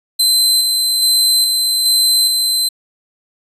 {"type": "tone with tremolo", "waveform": "sawtooth", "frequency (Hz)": 4074, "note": "C8", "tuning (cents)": -47, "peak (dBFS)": -7, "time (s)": [0.19, 2.69], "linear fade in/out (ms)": 10, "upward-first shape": "square", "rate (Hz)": 1.2, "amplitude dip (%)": 30, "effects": ["resampled to 32000 Hz"]}